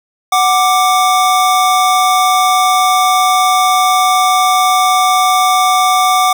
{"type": "tone pair together", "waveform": "square", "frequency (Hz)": [742, 1177.9], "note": ["F#5", "D6"], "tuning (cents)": [5, 5], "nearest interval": "minor sixth", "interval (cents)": 800, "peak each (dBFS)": -12, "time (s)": [0.32, 6.33], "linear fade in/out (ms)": 5, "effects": []}